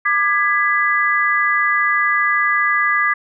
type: chord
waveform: sine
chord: G# diminished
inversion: second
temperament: just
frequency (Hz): 1196.1 / 1661.2 / 1993.5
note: D6 / G#6 / B6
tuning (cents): +31 / 0 / +16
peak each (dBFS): -18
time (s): 0.05-3.14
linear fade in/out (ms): 10
effects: none